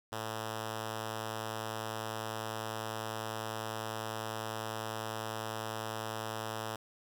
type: tone with notch filter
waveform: 5% pulse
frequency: 110 Hz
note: A2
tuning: in tune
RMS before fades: -39 dBFS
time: 0.12-6.76 s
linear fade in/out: 5 ms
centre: 270 Hz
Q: 1.7
effects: 11-bit